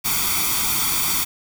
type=noise with comb filter; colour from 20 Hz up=white; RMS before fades=-21 dBFS; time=0.04-1.25 s; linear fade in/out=20 ms; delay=0.87 ms; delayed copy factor=+0.8; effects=none